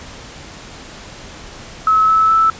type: tone with pitch steps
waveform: sine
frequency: 1292 / 1304 / 1316.1 Hz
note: E6 / E6 / E6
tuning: -35 / -19 / -3 cents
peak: -9 dBFS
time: 1.87-2.5 s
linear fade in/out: 2 ms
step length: 210 ms
effects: pink hiss -35 dBFS RMS until 2.59 s + resampled to 16000 Hz